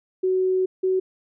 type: tone pair in turn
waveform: sine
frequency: 373.1 / 374.9 Hz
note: F#4 / F#4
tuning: +14 / +23 cents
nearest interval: unison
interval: 9 cents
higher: second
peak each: -18 dBFS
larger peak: neither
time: 0.23-0.66 / 0.83-1 s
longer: first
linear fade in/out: 10 ms
effects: none